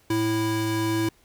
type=tone pair together; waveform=square; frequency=110 / 329.1 Hz; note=A2 / E4; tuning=0 / -3 cents; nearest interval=octave + perfect fifth; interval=1897 cents; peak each=-29 / -24 dBFS; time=0.1-1.09 s; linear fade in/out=5 ms; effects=pink hiss -60 dBFS RMS until 1.24 s